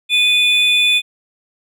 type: tone pair together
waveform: triangle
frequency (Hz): 2473 / 3488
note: D#7 / A7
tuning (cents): -11 / -16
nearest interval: tritone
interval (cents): 595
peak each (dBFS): -12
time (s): 0.09-1.02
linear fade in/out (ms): 50
effects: none